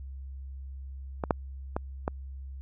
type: clicks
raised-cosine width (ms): 1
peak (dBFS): -15 / -8 / -15 / -14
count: 4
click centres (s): 1.238 / 1.308 / 1.765 / 2.079
effects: added 67 Hz sine -38 dBFS peak until 2.61 s